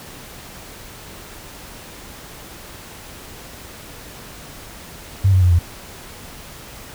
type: tone with pitch steps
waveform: sine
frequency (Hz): 97 / 93.21 / 89.57 / 86.07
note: G2 / F#2 / F2 / F2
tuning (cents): -18 / +13 / +44 / -25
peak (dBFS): -10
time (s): 5.24-5.592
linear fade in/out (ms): 10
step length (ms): 88
effects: pink hiss -38 dBFS RMS until 6.94 s